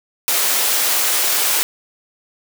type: high-pass noise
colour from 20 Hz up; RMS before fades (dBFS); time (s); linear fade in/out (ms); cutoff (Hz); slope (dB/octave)
white; -17; 0.28-1.63; 0; 420; 12
effects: none